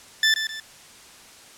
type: tone with echo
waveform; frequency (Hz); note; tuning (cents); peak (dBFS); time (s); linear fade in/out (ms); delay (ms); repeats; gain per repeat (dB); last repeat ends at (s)
20% pulse; 1760; A6; 0; -11; 0.23-0.34; 2; 130; 2; -8; 0.6
effects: white hiss -47 dBFS RMS until 1.57 s + low-pass 9000 Hz 12 dB/octave